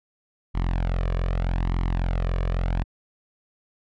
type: tone with flanger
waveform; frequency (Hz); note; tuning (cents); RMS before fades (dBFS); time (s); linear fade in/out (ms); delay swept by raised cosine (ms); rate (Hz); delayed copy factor
sawtooth; 43.65; F1; 0; -24; 0.54-2.84; 20; 0.96 to 1.75; 0.81; +0.65
effects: low-pass 3000 Hz 12 dB/octave